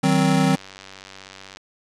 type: chord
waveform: square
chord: C diminished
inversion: first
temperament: just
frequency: 156.98 / 188.37 / 261.6 Hz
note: Eb3 / Gb3 / C4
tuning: +16 / +31 / 0 cents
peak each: -21 dBFS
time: 0.03-0.56 s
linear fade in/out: 10 ms
type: click train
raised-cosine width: 0.2 ms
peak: -22 dBFS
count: 101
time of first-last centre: 0.53-1.571 s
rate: 96.1 Hz
effects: resampled to 24000 Hz + 7-bit